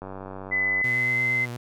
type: click train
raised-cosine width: 1 ms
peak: -23 dBFS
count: 77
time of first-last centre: 0.02-0.813 s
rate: 95.8 Hz
type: tone with pitch glide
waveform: sine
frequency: 2011 to 2059 Hz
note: B6 to C7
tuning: +31 to -28 cents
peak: -21 dBFS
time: 0.51-1.46 s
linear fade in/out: 20 ms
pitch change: +41 cents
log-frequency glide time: 0.75-1.21 s
type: tone with vibrato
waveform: sawtooth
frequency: 121.2 Hz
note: B2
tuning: 32 cents flat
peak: -28 dBFS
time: 0.84-1.57 s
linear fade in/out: 5 ms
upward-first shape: sine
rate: 8.6 Hz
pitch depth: 32 cents each way
effects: none